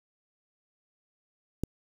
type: click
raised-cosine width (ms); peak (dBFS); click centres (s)
3; -16; 1.636
effects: 7-bit

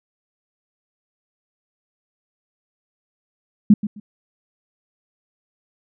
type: tone with echo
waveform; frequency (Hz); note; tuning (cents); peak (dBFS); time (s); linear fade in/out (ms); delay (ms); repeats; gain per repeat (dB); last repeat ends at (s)
sine; 208.3; G#3; +5; -6; 3.7-3.74; 5; 130; 2; -14; 4
effects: none

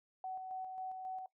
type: tone with tremolo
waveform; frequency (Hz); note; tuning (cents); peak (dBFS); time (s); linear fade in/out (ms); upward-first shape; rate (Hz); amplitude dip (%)
sine; 751; F#5; +26; -39; 0.24-1.26; 2; square; 3.7; 35
effects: noise-tail reverb RT60 0.1 s tail -19 dB re dry

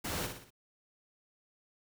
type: noise with echo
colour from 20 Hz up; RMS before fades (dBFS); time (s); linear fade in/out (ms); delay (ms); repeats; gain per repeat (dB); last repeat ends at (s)
pink; -37; 0.04-0.27; 10; 59; 4; -6; 0.506
effects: none

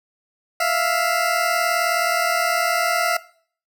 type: tone pair together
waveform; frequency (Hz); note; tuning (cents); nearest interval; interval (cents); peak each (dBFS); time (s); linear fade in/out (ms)
20% pulse; 659.3 / 698.7; E5 / F5; 0 / +1; minor second; 101; -16; 0.6-3.17; 5
effects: noise-tail reverb RT60 0.5 s tail -19 dB re dry

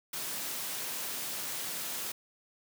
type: high-pass noise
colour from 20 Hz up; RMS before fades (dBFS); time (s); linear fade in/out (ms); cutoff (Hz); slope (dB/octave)
white; -37; 0.13-2.12; 5; 120; 24
effects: none

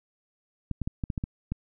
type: clicks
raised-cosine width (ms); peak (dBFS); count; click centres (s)
5; -17; 8; 0.713 / 0.817 / 0.875 / 1.038 / 1.102 / 1.178 / 1.239 / 1.52
effects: none

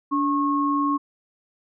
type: tone pair together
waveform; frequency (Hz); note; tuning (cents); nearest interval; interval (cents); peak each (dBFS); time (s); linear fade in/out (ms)
sine; 288.4 / 1089; D4 / C#6; -31 / -31; octave + major seventh; 2300; -22; 0.11-0.98; 20
effects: none

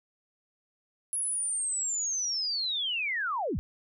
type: linear sweep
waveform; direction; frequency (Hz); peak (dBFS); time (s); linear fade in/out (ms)
sine; down; 10660 to 30.9; -28; 1.13-3.59; 0
effects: none

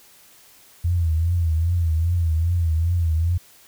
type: tone with vibrato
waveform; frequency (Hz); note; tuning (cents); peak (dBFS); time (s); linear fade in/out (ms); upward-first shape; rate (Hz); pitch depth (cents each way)
sine; 83.5; E2; +23; -17; 0.84-3.38; 10; triangle; 2.5; 110
effects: white hiss -51 dBFS RMS until 3.67 s

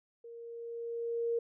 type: tone with level ramp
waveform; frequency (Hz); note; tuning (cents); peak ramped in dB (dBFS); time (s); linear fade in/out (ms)
sine; 466.3; A#4; +1; -46 to -28; 0.24-1.39; 5
effects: none

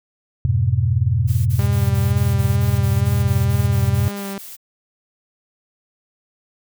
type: chord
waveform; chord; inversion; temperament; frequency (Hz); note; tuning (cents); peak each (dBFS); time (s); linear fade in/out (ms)
sine; F diminished; none; just; 87.31 / 104.77 / 125.72; F2 / Ab2 / Cb3; 0 / +16 / +31; -20 / -19 / -18; 0.45-4.08; 0
type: noise bursts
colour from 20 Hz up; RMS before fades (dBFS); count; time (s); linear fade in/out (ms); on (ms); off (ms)
blue; -36; 15; 1.27-4.568; 20; 190; 32
type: tone with vibrato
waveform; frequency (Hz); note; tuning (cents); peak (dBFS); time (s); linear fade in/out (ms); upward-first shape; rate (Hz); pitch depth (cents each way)
sawtooth; 199.6; G3; +32; -22; 1.59-4.38; 0; sine; 2.1; 21
effects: none

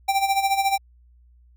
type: tone with tremolo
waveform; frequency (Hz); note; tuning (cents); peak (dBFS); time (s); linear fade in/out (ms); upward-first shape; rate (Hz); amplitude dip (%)
square; 784; G5; 0; -17; 0.08-0.78; 10; sine; 14; 70
effects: added 60 Hz sine -51 dBFS peak until 1.56 s

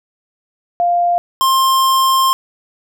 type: tone pair in turn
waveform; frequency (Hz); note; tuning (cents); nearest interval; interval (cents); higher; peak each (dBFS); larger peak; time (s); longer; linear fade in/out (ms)
sine / square; 698.5 / 1058.4; F5 / C6; 0 / +20; perfect fifth; 720; second; -11; neither; 0.8-1.18 / 1.41-2.33; second; 0
effects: none

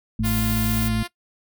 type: harmonic tone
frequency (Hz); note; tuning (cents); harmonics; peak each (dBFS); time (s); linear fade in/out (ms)
55; A1; 0; 1 / 2 / 4; -26 / -25 / -23; 0.19-1.03; 5
type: tone with vibrato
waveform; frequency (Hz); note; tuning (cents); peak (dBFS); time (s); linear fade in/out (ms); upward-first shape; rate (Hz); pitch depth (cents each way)
5% pulse; 349.2; F4; 0; -19; 0.23-1.08; 20; sine; 11; 9
type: noise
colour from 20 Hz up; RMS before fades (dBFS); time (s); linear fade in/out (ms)
violet; -29; 0.24-0.89; 20
effects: noise-tail reverb RT60 0.1 s tail -19 dB re dry

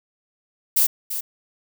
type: noise with echo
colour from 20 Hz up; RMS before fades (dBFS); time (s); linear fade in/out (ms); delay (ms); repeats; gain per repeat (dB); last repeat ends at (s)
violet; -17; 0.76-0.87; 10; 340; 1; -10; 1.21
effects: none

